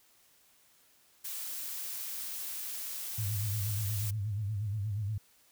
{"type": "noise", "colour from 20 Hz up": "blue", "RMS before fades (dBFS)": -39, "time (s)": [1.24, 4.11], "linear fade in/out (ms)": 10}
{"type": "tone with vibrato", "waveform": "sine", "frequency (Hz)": 103.83, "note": "G#2", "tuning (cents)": 0, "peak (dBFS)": -31, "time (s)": [3.18, 5.18], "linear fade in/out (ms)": 5, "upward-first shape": "sine", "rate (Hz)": 8.4, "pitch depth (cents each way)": 110}
{"effects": ["white hiss -65 dBFS RMS until 5.51 s"]}